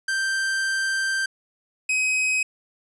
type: tone pair in turn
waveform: 45% pulse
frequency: 1568 / 2529 Hz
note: G6 / D#7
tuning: 0 / +28 cents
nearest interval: minor sixth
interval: 828 cents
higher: second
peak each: -22 / -20 dBFS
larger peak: second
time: 0.08-1.26 / 1.89-2.43 s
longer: first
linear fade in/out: 5 ms
effects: resampled to 24000 Hz